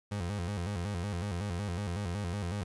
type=tone with vibrato; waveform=30% pulse; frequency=94.3 Hz; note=F#2; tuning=33 cents sharp; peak=-30 dBFS; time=0.11-2.64 s; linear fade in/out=10 ms; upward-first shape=square; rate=5.4 Hz; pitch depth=150 cents each way; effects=resampled to 24000 Hz + 11-bit